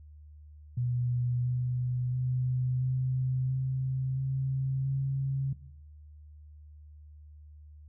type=tone with pitch steps; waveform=sine; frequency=122.8 / 124.87 / 126.98 / 129.13 / 131.31 / 133.53 / 135.78 Hz; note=B2 / B2 / B2 / C3 / C3 / C3 / C#3; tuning=-9 / +20 / +49 / -22 / +7 / +36 / -35 cents; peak=-27 dBFS; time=0.77-5.53 s; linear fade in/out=5 ms; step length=680 ms; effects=noise-tail reverb RT60 1.0 s tail -18 dB re dry + added 75 Hz sine -48 dBFS peak until 7.88 s